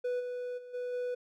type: tone with level steps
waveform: triangle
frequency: 493.9 Hz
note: B4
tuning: in tune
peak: -28 / -33 / -43 / -32 / -30 dBFS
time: 0.04-1.15 s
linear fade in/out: 10 ms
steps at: 0.19 / 0.57 / 0.73 / 0.92 s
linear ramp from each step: 20 ms
effects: none